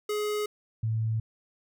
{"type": "tone pair in turn", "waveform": ["square", "sine"], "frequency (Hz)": [420, 111.24], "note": ["G#4", "A2"], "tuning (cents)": [19, 19], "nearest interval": "octave + major seventh", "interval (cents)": 2300, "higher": "first", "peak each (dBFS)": [-28, -25], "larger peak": "second", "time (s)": [[0.09, 0.46], [0.83, 1.2]], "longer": "neither", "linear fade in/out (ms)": 5, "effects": []}